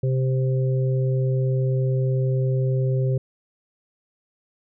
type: harmonic tone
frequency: 130.81 Hz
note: C3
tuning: in tune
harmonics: 1 / 3 / 4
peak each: -19 / -29 / -31 dBFS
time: 0.03-3.18 s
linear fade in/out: 5 ms
effects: none